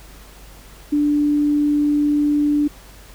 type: tone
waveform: sine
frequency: 293.7 Hz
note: D4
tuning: in tune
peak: -14 dBFS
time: 0.92-2.68 s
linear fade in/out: 10 ms
effects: added 49 Hz sine -42 dBFS peak until 3.14 s + pink hiss -45 dBFS RMS until 3.14 s